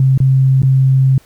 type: tone with dropouts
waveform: sine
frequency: 132.9 Hz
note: C3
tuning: 27 cents sharp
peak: -7 dBFS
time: 0-1.18 s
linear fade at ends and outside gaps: 2 ms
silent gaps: 0.177-0.202 / 0.62-0.632 s
effects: pink hiss -49 dBFS RMS until 1.25 s